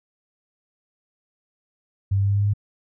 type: tone with pitch steps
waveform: sine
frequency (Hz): 98 / 98.8 / 99.6 / 100.41 / 101.22 / 102.04 / 102.87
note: G2 / G2 / G2 / G2 / G#2 / G#2 / G#2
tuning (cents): 0 / +14 / +28 / +42 / -44 / -30 / -16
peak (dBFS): -17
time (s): 2.11-2.537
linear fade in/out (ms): 10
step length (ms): 61
effects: none